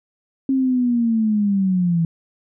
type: linear sweep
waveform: sine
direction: down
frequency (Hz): 270 to 163.4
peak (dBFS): -15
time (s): 0.49-2.05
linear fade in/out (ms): 2
effects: none